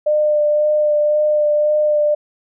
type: tone with vibrato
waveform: sine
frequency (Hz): 600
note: D5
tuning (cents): +37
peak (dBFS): -12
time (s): 0.06-2.15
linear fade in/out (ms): 10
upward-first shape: sine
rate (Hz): 1.9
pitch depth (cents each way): 14
effects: none